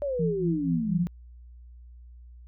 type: exponential sweep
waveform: sine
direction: down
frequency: 590 to 168.6 Hz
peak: -26 dBFS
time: 0.02-1.07 s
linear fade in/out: 0 ms
type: tone with tremolo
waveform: sine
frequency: 168.1 Hz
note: E3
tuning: 34 cents sharp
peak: -23 dBFS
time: 0.19-1.04 s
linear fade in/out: 5 ms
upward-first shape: sine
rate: 4.2 Hz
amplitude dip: 85%
effects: added 60 Hz sine -45 dBFS peak until 2.47 s